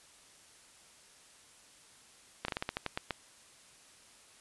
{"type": "slowing click train", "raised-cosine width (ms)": 0.3, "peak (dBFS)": -17, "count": 10, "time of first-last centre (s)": [2.45, 3.107], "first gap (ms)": 33, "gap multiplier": 1.19, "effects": ["white hiss -59 dBFS RMS until 4.4 s", "resampled to 24000 Hz"]}